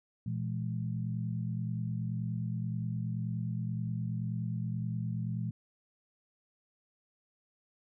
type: tone cluster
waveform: sine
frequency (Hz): 118 / 167.5 / 209.4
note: A#2 / E3 / G#3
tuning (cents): +22 / +28 / +15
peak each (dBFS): -34 / -37 / -40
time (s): 0.26-5.51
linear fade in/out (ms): 5
effects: none